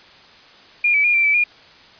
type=tone with pitch steps; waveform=sine; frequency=2415 / 2296 / 2421 / 2352 / 2307 / 2423 Hz; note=D7 / D7 / D#7 / D7 / D7 / D#7; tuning=+48 / -40 / -48 / +2 / -31 / -47 cents; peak=-13 dBFS; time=0.84-1.44 s; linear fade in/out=5 ms; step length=100 ms; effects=white hiss -46 dBFS RMS until 1.99 s + resampled to 11025 Hz